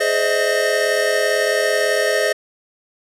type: tone cluster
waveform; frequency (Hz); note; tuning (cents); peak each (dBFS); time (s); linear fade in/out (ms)
square; 420.7 / 522 / 607 / 645 / 1833; G#4 / C5 / D#5 / E5 / A#6; +22 / -4 / -43 / -38 / -30; -23; 0-2.33; 10
effects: low-pass 11000 Hz 12 dB/octave